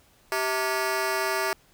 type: ring-modulated tone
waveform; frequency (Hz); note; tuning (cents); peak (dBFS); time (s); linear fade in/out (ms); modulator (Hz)
15% pulse; 518; C5; -17; -15; 0.32-1.53; 0; 130
effects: pink hiss -60 dBFS RMS until 1.73 s